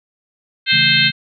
harmonic tone, 523.3 Hz, C5, in tune, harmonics 3 / 4 / 5 / 6 / 7 / 8, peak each -18 / -18 / -18 / -18 / -18 / -18 dBFS, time 0.66-1.12 s, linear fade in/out 50 ms
sine chord, A major, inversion first, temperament equal, 138.59 / 164.81 / 220 Hz, C#3 / E3 / A3, 0 / 0 / 0 cents, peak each -25 / -27 / -28 dBFS, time 0.72-1.11 s, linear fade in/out 10 ms
effects none

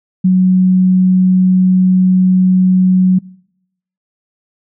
sine tone, 185 Hz, F#3, in tune, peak -6 dBFS, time 0.24-3.19 s, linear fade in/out 10 ms, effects noise-tail reverb RT60 0.8 s tail -24 dB re dry

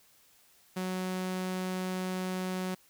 sawtooth tone, 185 Hz, F#3, in tune, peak -28 dBFS, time 0.76-2.75 s, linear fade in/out 10 ms, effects white hiss -63 dBFS RMS until 2.89 s

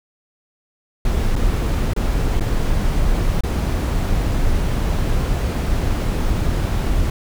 brown noise with dropouts, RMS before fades -18 dBFS, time 1.05-7.1 s, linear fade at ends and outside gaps 2 ms, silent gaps 1.356-1.362 / 1.935-1.963 / 2.398-2.407 / 3.408-3.435 s, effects none

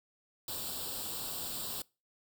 white noise with comb filter, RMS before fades -39 dBFS, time 0.48-1.82 s, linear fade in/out 2 ms, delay 0.24 ms, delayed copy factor +0.8, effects noise-tail reverb RT60 0.3 s tail -24 dB re dry

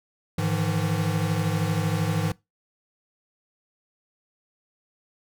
square tone cluster, 104 / 154.1 / 166.9 Hz, G#2 / D#3 / E3, +3 / -16 / +22 cents, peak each -28 dBFS, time 0.38-2.32 s, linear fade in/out 5 ms, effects noise-tail reverb RT60 0.2 s tail -21 dB re dry

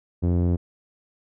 sawtooth tone with low-pass filter, 87.6 Hz, F2, 6 cents sharp, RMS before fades -21 dBFS, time 0.22-0.57 s, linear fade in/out 20 ms, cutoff 370 Hz, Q 0.91, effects none

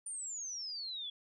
sine exponential sweep, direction down, 9300 to 3341 Hz, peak -39 dBFS, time 0.06-1.1 s, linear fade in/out 5 ms, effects none

